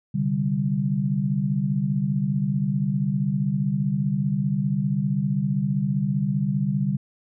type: chord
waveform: sine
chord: C suspended second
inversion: none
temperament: equal with one note detuned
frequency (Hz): 130.81 / 146.07 / 196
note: C3 / D3 / G3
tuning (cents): 0 / -9 / 0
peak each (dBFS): -28 / -24 / -24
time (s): 0.14-6.97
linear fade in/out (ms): 10
effects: none